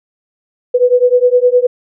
sine beating tone pair, 490 / 499.7 Hz, B4 / B4, -14 / +20 cents, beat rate 9.7 Hz, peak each -10 dBFS, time 0.74-1.67 s, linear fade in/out 10 ms, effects none

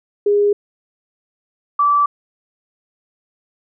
sine tone pair in turn, 410 / 1159.7 Hz, G#4 / D6, -22 / -22 cents, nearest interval octave + tritone, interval 1800 cents, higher second, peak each -11 dBFS, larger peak neither, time 0.26-0.53 / 1.79-2.06 s, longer neither, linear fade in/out 5 ms, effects none

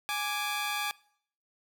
15% pulse tone pair together, 830.6 / 1174.6 Hz, G#5 / D6, 0 / 0 cents, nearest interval tritone, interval 600 cents, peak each -26 / -28 dBFS, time 0.09-0.91 s, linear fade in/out 0 ms, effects noise-tail reverb RT60 0.6 s tail -22 dB re dry

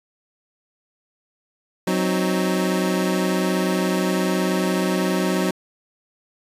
25% pulse chord, C diminished, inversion second, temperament equal, 185 / 261.6 / 311.1 Hz, Gb3 / C4 / Eb4, 0 / 0 / 0 cents, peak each -17 / -23 / -22 dBFS, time 1.87-5.51 s, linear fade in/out 5 ms, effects resampled to 32000 Hz

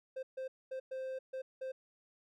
triangle tone bursts at uneven times, 523.3 Hz, C5, in tune, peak -36 dBFS, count 6, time 0.16-0.23 / 0.37-0.48 / 0.71-0.8 / 0.91-1.19 / 1.33-1.42 / 1.61-1.72 s, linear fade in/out 10 ms, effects none

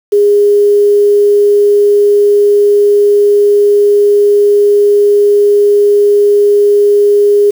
sine tone with quantisation, 410 Hz, G#4, 22 cents flat, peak -4 dBFS, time 0.12-7.51 s, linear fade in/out 10 ms, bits 5, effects none

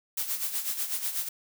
blue noise with tremolo, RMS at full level -29 dBFS, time 0.17-1.29 s, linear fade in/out 5 ms, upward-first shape sine, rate 8.1 Hz, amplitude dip 65%, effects none

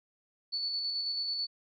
sine tone with tremolo, 4456 Hz, C#8, 8 cents sharp, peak -30 dBFS, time 0.52-1.47 s, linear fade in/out 20 ms, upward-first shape square, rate 9.2 Hz, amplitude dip 25%, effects none

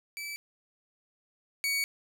sawtooth tone pair in turn, 2309 / 2250 Hz, D7 / C#7, -30 / +25 cents, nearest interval unison, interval 45 cents, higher first, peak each -33 / -24 dBFS, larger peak second, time 0.17-0.36 / 1.64-1.84 s, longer second, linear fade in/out 0 ms, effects none

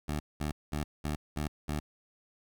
15% pulse tone bursts, 75 Hz, D2, 37 cents sharp, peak -25 dBFS, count 6, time 0.08-1.8 s, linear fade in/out 10 ms, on 120 ms, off 200 ms, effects 11-bit

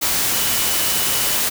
sine tone in noise, 2960 Hz, F#7, in tune, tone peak -29 dBFS, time 0.32-1.37 s, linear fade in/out 20 ms, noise white, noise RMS -19 dBFS, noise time 0.01-1.5 s, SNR -13 dB, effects none

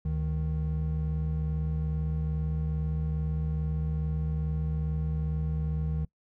triangle tone pair together, 73.5 / 155.89 Hz, D2 / D#3, +2 / +4 cents, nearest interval octave + minor second, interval 1302 cents, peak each -28 dBFS, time 0.05-6.05 s, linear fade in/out 5 ms, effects noise-tail reverb RT60 0.1 s tail -23 dB re dry

